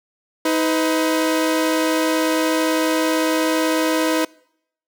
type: tone pair together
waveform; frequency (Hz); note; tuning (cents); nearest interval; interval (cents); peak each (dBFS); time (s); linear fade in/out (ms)
sawtooth; 316.7 / 504; D#4 / B4; +31 / +35; minor sixth; 804; -14 / -18; 0.45-4.25; 5
effects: noise-tail reverb RT60 0.7 s tail -24 dB re dry